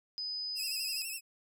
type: tone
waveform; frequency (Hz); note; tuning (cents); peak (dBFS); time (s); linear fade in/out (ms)
sine; 5000; D#8; +8; -35; 0.18-1.02; 0
type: tone with vibrato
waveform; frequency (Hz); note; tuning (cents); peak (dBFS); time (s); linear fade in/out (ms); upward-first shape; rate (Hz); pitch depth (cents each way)
10% pulse; 2637; E7; 0; -29; 0.55-1.21; 50; sine; 12; 67
effects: none